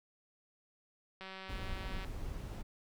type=click train; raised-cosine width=0.3 ms; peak=-31 dBFS; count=160; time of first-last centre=1.21-2.047 s; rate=190 Hz
type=noise; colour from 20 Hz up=brown; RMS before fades=-41 dBFS; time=1.48-2.63 s; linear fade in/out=20 ms
effects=none